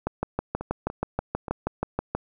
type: two click trains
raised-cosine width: 1 ms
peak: -19 / -11 dBFS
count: 4 / 14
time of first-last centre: 0.61-1.482 / 0.07-2.15 s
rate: 3.44 / 6.25 Hz
effects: none